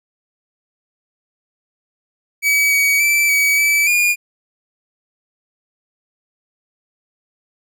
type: tone with pitch steps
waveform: 45% pulse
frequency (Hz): 2279 / 2260 / 2326 / 2272 / 2307 / 2429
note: C#7 / C#7 / D7 / C#7 / D7 / D#7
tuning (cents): +47 / +33 / -17 / +42 / -31 / -42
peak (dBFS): -12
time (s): 2.42-4.16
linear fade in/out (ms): 50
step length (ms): 290
effects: none